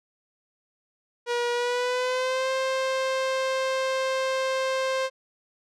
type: tone with pitch glide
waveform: sawtooth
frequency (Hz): 480 to 526.5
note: B4 to C5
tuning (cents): -49 to +11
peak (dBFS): -20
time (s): 1.26-5.1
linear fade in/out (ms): 50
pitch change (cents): +160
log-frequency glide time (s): 1.52-2.5
effects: low-pass 6000 Hz 12 dB/octave